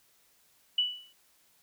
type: tone with exponential decay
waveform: sine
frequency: 2960 Hz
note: F#7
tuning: in tune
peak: -21 dBFS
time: 0.78-1.13 s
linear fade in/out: 5 ms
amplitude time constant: 74 ms
effects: white hiss -66 dBFS RMS until 1.62 s